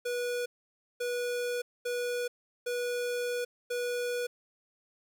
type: tone bursts at uneven times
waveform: square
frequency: 487 Hz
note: B4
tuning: 24 cents flat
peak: -31 dBFS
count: 5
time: 0.05-0.46 / 1-1.62 / 1.85-2.28 / 2.66-3.45 / 3.7-4.27 s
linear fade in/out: 10 ms
effects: 10-bit